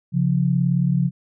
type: tone pair together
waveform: sine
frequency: 136.9 / 175.28 Hz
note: C#3 / F3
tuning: -21 / +7 cents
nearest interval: major third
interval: 428 cents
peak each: -19 dBFS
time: 0.12-1.11 s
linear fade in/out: 50 ms
effects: none